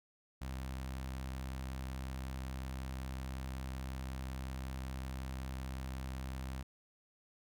sawtooth tone with notch filter, 65.41 Hz, C2, in tune, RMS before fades -42 dBFS, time 0.41-6.63 s, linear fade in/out 10 ms, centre 420 Hz, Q 1.6, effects none

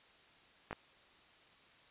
clicks, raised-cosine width 0.5 ms, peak -25 dBFS, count 2, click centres 0.71 / 0.729 s, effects white hiss -63 dBFS RMS until 1.9 s + resampled to 8000 Hz

